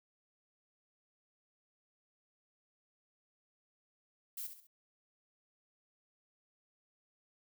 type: noise with echo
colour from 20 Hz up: violet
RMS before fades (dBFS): -42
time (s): 4.37-4.47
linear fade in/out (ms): 5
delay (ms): 67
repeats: 3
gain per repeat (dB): -8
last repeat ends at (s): 4.671
effects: none